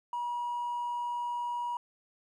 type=tone with hard clipping; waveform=triangle; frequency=962 Hz; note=B5; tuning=46 cents flat; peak=-31 dBFS; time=0.13-1.77 s; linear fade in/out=2 ms; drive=2 dB; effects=none